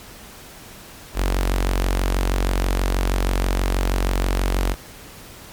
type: tone with notch filter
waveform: sawtooth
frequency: 46.25 Hz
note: F#1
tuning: in tune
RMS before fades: -20 dBFS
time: 1.14-4.76 s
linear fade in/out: 50 ms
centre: 130 Hz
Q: 0.68
effects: pink hiss -41 dBFS RMS until 5.52 s + MP3 96 kbps